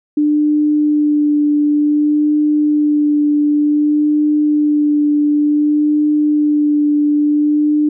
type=tone with vibrato; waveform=sine; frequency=297.3 Hz; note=D4; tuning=21 cents sharp; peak=-10 dBFS; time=0.17-7.89 s; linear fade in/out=5 ms; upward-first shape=sine; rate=0.55 Hz; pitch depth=14 cents each way; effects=none